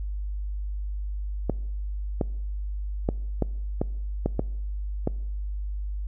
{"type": "clicks", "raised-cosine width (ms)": 2, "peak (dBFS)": -10, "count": 8, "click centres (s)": [1.497, 2.212, 3.089, 3.423, 3.815, 4.26, 4.394, 5.074], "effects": ["noise-tail reverb RT60 0.9 s tail -23 dB re dry", "added 50 Hz sine -28 dBFS peak until 6.07 s"]}